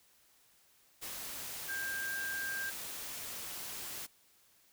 sine tone in noise, 1591 Hz, G6, 25 cents sharp, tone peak -36 dBFS, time 1.68-2.71 s, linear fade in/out 20 ms, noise white, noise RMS -43 dBFS, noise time 1.01-4.07 s, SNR +4 dB, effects white hiss -67 dBFS RMS until 4.72 s

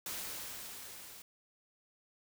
white noise with level ramp, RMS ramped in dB -40 to -52 dBFS, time 0.06-1.22 s, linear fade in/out 2 ms, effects none

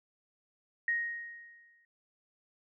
sine tone with exponential decay, 1872 Hz, A#6, 7 cents sharp, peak -26 dBFS, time 0.88-1.85 s, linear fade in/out 2 ms, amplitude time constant 210 ms, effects none

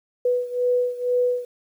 sine beating tone pair, 492.9 / 495 Hz, B4 / B4, -3 / +4 cents, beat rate 2.1 Hz, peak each -21 / -24 dBFS, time 0.25-1.45 s, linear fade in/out 5 ms, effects 9-bit

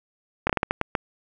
slowing click train, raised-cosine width 0.5 ms, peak -6 dBFS, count 8, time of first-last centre 0.47-0.952 s, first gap 25 ms, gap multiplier 1.33, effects none

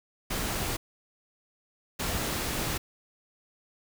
pink noise bursts at uneven times, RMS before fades -31 dBFS, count 2, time 0.3-0.77 / 1.99-2.78 s, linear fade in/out 10 ms, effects none

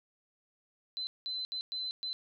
sine tone bursts at uneven times, 4045 Hz, B7, 41 cents sharp, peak -34 dBFS, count 5, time 0.97-1.07 / 1.26-1.45 / 1.52-1.61 / 1.72-1.91 / 2.03-2.13 s, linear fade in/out 0 ms, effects none

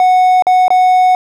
triangle tone with dropouts, 737 Hz, F#5, 7 cents flat, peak -4 dBFS, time 0-1.15 s, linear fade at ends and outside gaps 1 ms, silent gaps 0.423-0.468 / 0.681-0.704 s, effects none

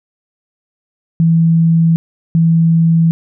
sine tone pair in turn, 164.81 / 164.81 Hz, E3 / E3, 0 / 0 cents, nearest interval unison, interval 0 cents, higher neither, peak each -7 dBFS, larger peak neither, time 1.2-1.96 / 2.35-3.11 s, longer neither, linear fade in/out 0 ms, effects none

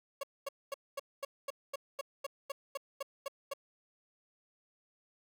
30% pulse tone bursts, 554.4 Hz, C#5, in tune, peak -33 dBFS, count 14, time 0.21-3.536 s, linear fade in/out 5 ms, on 24 ms, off 230 ms, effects none

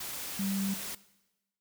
sine tone in noise, 195.9 Hz, G3, 1 cent flat, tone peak -30 dBFS, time 0.39-0.74 s, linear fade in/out 5 ms, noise white, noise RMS -39 dBFS, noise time 0-0.95 s, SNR +6 dB, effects noise-tail reverb RT60 1.0 s tail -18 dB re dry

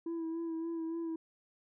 sine tone with vibrato, 329.6 Hz, E4, in tune, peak -32 dBFS, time 0.06-1.16 s, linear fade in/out 5 ms, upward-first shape sine, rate 3.5 Hz, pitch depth 29 cents each way, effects tanh soft clip ceiling -34 dBFS

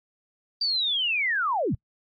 sine linear sweep, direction down, 4699 to 70.8 Hz, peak -22 dBFS, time 0.61-1.75 s, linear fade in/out 5 ms, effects noise-tail reverb RT60 0.1 s tail -26 dB re dry + MP3 32 kbps

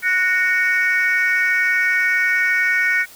sine tone cluster, 1473 / 1849 / 2236 Hz, F#6 / A#6 / C#7, -8 / -15 / +14 cents, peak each -18 dBFS, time 0.02-3.06 s, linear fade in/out 50 ms, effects tanh soft clip ceiling -9 dBFS + white hiss -43 dBFS RMS until 3.15 s

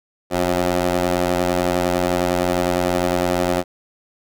15% pulse ring-modulated tone, 88.7 Hz, F2, 27 cents sharp, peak -8 dBFS, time 0.3-3.64 s, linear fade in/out 50 ms, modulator 449 Hz, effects none

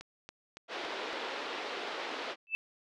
click train, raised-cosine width 0.2 ms, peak -28 dBFS, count 5, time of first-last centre 0.01-1.13 s, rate 3.57 Hz
pink band-pass noise, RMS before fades -39 dBFS, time 0.68-2.36 s, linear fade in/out 50 ms, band 350 to 4200 Hz, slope 24 dB/octave
sine tone with exponential growth, 2637 Hz, E7, in tune, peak -25 dBFS, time 2.47-2.55 s, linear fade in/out 0 ms, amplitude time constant 17 ms
effects none

